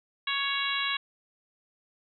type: harmonic tone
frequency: 556 Hz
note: C#5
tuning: 5 cents sharp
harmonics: 2 / 3 / 4 / 5 / 6 / 7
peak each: -34 / -34 / -34 / -34 / -34 / -34 dBFS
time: 0.27-0.97 s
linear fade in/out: 5 ms
effects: none